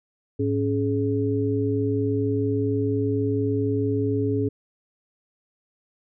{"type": "tone cluster", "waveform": "sine", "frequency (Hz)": [106.8, 277.5, 421.8], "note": ["G#2", "C#4", "G#4"], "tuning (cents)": [49, 2, 27], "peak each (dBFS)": -25, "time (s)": [0.39, 4.49], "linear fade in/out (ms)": 10, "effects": []}